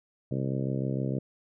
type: harmonic tone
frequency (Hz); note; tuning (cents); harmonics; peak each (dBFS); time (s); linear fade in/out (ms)
66.5; C2; +29; 2 / 3 / 4 / 5 / 6 / 7 / 8 / 9; -30 / -34 / -36 / -38 / -40 / -41 / -42 / -43; 0.31-1.19; 5
effects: none